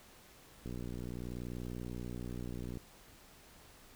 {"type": "click train", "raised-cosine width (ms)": 3, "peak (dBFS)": -30, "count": 129, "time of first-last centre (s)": [0.66, 2.772], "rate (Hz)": 60.6, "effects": ["pink hiss -59 dBFS RMS until 3.95 s"]}